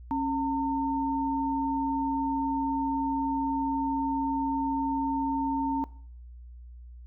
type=tone pair together; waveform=sine; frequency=273.6 / 908.1 Hz; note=C#4 / A#5; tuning=-23 / -46 cents; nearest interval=octave + major sixth; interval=2077 cents; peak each=-28 / -28 dBFS; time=0.11-5.84 s; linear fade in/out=0 ms; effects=noise-tail reverb RT60 0.5 s tail -20 dB re dry + added 60 Hz sine -43 dBFS peak until 7.06 s

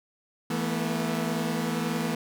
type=chord; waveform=sawtooth; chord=E suspended fourth; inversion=none; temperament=equal with one note detuned; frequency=164.81 / 220 / 241.9 Hz; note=E3 / A3 / B3; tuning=0 / 0 / -36 cents; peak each=-27 dBFS; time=0.5-2.15 s; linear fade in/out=5 ms; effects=none

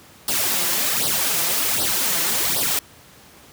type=noise with flanger; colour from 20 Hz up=white; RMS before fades=-21 dBFS; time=0.28-2.79 s; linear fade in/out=2 ms; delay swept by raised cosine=0.21 to 6.01 ms; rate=1.3 Hz; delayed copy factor=+0.75; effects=pink hiss -47 dBFS RMS until 3.52 s + high-pass 80 Hz 12 dB/octave

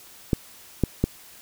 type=clicks; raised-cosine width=3 ms; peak=-6 dBFS; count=3; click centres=0.332 / 0.837 / 1.04 s; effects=white hiss -48 dBFS RMS until 1.41 s

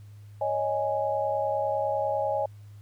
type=chord; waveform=sine; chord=C# suspended second; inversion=none; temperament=equal with one note detuned; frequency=554.4 / 624.4 / 830.6 Hz; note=C#5 / D#5 / G#5; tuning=0 / +6 / 0 cents; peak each=-29 dBFS; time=0.41-2.46 s; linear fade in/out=5 ms; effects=added 103 Hz sine -44 dBFS peak until 2.81 s + pink hiss -64 dBFS RMS until 2.81 s

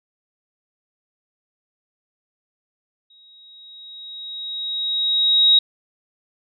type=tone with exponential growth; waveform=sine; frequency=3800 Hz; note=A#7; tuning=33 cents sharp; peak=-9 dBFS; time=3.1-5.59 s; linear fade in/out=5 ms; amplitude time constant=540 ms; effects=none

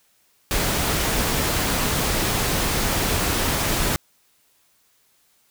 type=noise; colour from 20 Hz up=pink; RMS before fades=-22 dBFS; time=0.51-3.96 s; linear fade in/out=0 ms; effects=white hiss -62 dBFS RMS until 5.5 s

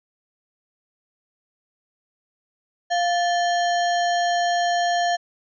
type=tone with sample-and-hold; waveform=sine; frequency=698.5 Hz; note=F5; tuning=in tune; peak=-18 dBFS; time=2.9-5.17 s; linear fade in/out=20 ms; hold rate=2450 Hz; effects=resampled to 16000 Hz

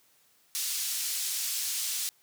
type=band-pass noise; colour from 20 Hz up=pink; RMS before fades=-32 dBFS; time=0.55-2.09 s; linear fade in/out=0 ms; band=4800 to 16000 Hz; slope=12 dB/octave; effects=white hiss -65 dBFS RMS until 2.22 s + high-pass 80 Hz 12 dB/octave

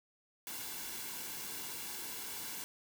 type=noise with comb filter; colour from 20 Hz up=white; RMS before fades=-43 dBFS; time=0.47-2.64 s; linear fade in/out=0 ms; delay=1.6 ms; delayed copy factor=-0.55; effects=none

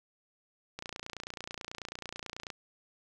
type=click train; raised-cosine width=0.2 ms; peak=-22 dBFS; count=51; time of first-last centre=0.79-2.502 s; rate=29.2 Hz; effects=none

